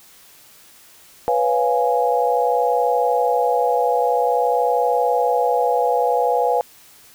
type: chord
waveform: sine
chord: C# dominant seventh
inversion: third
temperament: equal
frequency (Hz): 493.9 / 554.4 / 698.5 / 830.6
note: B4 / C#5 / E#5 / G#5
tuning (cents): 0 / 0 / 0 / 0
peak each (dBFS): -19 / -25 / -21 / -20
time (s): 1.28-6.61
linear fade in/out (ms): 0
effects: white hiss -48 dBFS RMS until 7.14 s